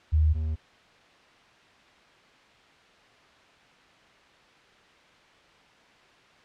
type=tone pair in turn; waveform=sine / triangle; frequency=77.5 / 78.26 Hz; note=D#2 / D#2; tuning=-6 / +11 cents; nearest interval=unison; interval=17 cents; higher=second; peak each=-18 / -24 dBFS; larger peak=first; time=0.12-0.34 / 0.34-0.56 s; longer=neither; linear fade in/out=20 ms; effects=white hiss -56 dBFS RMS until 6.44 s + low-pass 3000 Hz 12 dB/octave